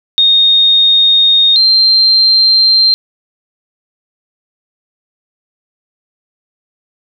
sine tone pair in turn, 3700 / 4155 Hz, A#7 / C8, -14 / -13 cents, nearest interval major second, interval 201 cents, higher second, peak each -5 dBFS, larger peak neither, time 0.18-1.56 / 1.56-2.94 s, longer neither, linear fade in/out 0 ms, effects none

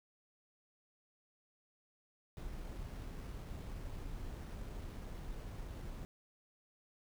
brown noise with sample-and-hold, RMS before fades -45 dBFS, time 2.37-6.05 s, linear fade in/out 0 ms, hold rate 7350 Hz, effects none

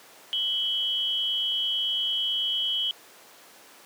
sine tone pair together, 3000 / 3251 Hz, F#7 / G#7, +23 / -38 cents, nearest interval minor second, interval 139 cents, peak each -27 dBFS, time 0.33-2.91 s, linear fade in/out 0 ms, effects pink hiss -50 dBFS RMS until 3.85 s + high-pass 400 Hz 12 dB/octave

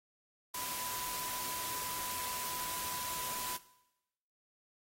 sine tone in noise, 995 Hz, B5, 13 cents sharp, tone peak -43 dBFS, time 0.54-3.57 s, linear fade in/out 5 ms, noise white, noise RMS -40 dBFS, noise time 0.54-3.57 s, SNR -6 dB, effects noise-tail reverb RT60 0.9 s tail -18 dB re dry + AAC 48 kbps

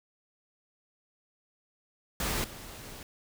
pink noise with level steps, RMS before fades -31 / -45 dBFS, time 2.2-3.03 s, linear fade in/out 2 ms, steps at 2.44 s, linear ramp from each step 2 ms, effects none

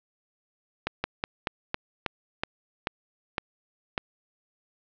slowing click train, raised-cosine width 0.3 ms, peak -10 dBFS, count 10, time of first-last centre 0.87-3.978 s, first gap 170 ms, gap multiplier 1.17, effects low-pass 4000 Hz 12 dB/octave

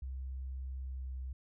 sine tone with pitch glide, 65.41 to 64.66 Hz, C2 to C2, 0 to -20 cents, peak -38 dBFS, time 0.02-1.33 s, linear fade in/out 5 ms, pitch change -20 cents, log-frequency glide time 0.82-1.13 s, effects none

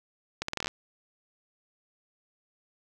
accelerating click train, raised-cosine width 0.2 ms, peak -13 dBFS, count 10, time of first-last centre 0.42-0.68 s, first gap 64 ms, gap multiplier 0.78, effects none

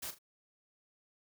white noise with echo, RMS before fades -41 dBFS, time 0.02-0.11 s, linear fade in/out 10 ms, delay 39 ms, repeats 2, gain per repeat -11 dB, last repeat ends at 0.188 s, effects none

